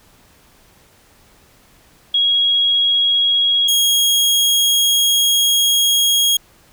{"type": "tone pair in turn", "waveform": ["sine", "sawtooth"], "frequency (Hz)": [3305, 3284], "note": ["G#7", "G#7"], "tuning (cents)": [-9, -20], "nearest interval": "unison", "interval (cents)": 11, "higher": "first", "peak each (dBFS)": [-12, -9], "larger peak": "second", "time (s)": [[2.14, 3.68], [3.68, 6.37]], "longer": "second", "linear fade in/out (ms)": 5, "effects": ["pink hiss -51 dBFS RMS until 6.72 s"]}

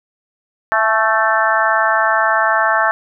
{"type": "harmonic tone with a mistuned harmonic", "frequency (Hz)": 221.1, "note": "A3", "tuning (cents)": 9, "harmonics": [3, 4, 5, 6, 7, 8], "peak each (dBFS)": [-19, -19, -19, -19, -19, -19], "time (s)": [0.72, 2.91], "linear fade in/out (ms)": 0, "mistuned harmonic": 4, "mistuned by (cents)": -34, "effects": []}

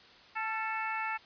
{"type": "harmonic tone with a mistuned harmonic", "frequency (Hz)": 440, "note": "A4", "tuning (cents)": 0, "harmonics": [2, 3, 4, 5, 6], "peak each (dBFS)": [-36, -38, -39, -40, -41], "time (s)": [0.35, 1.18], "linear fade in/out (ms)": 20, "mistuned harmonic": 3, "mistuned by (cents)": 42, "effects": ["white hiss -56 dBFS RMS until 1.25 s", "resampled to 11025 Hz"]}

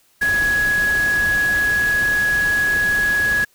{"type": "tone in noise", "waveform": "sine", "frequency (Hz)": 1674, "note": "G#6", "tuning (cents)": 13, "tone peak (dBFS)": -15, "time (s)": [0.21, 3.45], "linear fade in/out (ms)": 10, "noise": "pink", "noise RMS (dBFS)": -29, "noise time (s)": [0.21, 3.45], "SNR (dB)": 11, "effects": ["white hiss -58 dBFS RMS until 3.54 s"]}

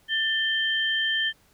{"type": "tone pair together", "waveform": "sine", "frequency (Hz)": [1779, 3134], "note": ["A6", "G7"], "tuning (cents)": [19, -1], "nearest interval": "minor seventh", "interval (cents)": 980, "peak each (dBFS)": -25, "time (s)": [0.08, 1.33], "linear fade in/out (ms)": 50, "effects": ["pink hiss -61 dBFS RMS until 1.53 s"]}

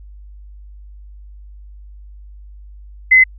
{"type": "tone", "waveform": "sine", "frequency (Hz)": 2041, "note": "C7", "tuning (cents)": -44, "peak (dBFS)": -5, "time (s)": [3.11, 3.24], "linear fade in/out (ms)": 10, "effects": ["added 50 Hz sine -35 dBFS peak until 3.38 s"]}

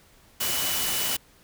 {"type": "tone in noise", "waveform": "sine", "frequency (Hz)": 2960, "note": "F#7", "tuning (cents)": 0, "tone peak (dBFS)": -33, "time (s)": [0.4, 1.17], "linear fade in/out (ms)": 10, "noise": "white", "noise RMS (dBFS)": -27, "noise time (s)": [0.4, 1.17], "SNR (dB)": -9, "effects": ["pink hiss -57 dBFS RMS until 1.43 s"]}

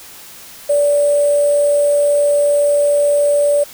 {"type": "tone with sample-and-hold", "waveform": "sine", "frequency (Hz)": 579, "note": "D5", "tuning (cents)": -25, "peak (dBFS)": -10, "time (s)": [0.69, 3.64], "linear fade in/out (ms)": 10, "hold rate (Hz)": 8820, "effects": ["white hiss -37 dBFS RMS until 3.73 s"]}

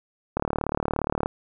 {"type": "click train", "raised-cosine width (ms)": 1, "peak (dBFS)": -10, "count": 34, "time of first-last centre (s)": [0.37, 1.259], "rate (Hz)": 37.1, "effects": []}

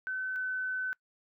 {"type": "tone pair in turn", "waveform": "sine", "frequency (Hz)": [1521, 1514.3], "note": ["F#6", "F#6"], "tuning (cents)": [47, 40], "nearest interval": "unison", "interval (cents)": 7, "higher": "first", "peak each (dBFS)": [-32, -31], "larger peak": "second", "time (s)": [[0.07, 0.36], [0.36, 0.93]], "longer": "second", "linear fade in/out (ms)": 0, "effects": ["noise-tail reverb RT60 0.1 s tail -24 dB re dry"]}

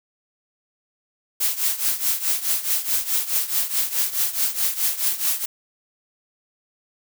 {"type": "noise with tremolo", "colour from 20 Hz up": "blue", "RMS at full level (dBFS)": -19, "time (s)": [1.4, 5.46], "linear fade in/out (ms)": 10, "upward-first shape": "triangle", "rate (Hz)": 4.7, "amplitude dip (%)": 85, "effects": []}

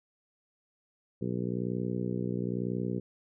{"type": "harmonic tone", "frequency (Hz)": 61, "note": "B1", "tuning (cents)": -21, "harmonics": [2, 3, 4, 5, 6, 7, 8], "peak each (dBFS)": [-36, -34, -37, -42, -38, -40, -44], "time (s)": [1.21, 3], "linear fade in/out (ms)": 10, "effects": []}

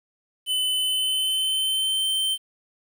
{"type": "tone with pitch glide", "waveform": "square", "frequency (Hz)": [3022, 3107], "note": ["F#7", "G7"], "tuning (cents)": [36, -16], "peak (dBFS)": -22, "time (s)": [0.46, 2.38], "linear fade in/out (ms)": 50, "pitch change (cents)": 48, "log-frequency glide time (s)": [0.74, 2.06], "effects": ["9-bit"]}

